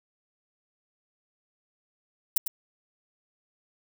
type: noise with echo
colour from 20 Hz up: violet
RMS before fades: -21 dBFS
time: 2.36-2.38 s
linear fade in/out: 5 ms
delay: 100 ms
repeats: 1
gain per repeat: -9 dB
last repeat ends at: 2.48 s
effects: none